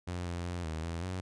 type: tone with pitch steps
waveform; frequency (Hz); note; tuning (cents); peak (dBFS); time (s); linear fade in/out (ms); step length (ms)
sawtooth; 88.6 / 86.6 / 87.9 / 79.3 / 83.9 / 92.2; F2 / F2 / F2 / D#2 / E2 / F#2; +25 / -14 / +12 / +33 / +31 / -6; -31; 0.07-1.21; 10; 190
effects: resampled to 22050 Hz